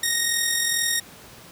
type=tone with amplitude modulation; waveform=10% pulse; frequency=1864.7 Hz; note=A#6; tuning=in tune; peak=-10 dBFS; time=0.03-1 s; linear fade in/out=5 ms; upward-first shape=sine; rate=42.3 Hz; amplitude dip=40%; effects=pink hiss -45 dBFS RMS until 1.51 s + high-pass 80 Hz 12 dB/octave